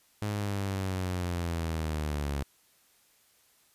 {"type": "linear sweep", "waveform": "sawtooth", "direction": "down", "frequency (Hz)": [105.4, 69.3], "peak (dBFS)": -26, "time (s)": [0.22, 2.43], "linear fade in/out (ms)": 0, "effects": ["white hiss -65 dBFS RMS until 3.74 s", "resampled to 32000 Hz"]}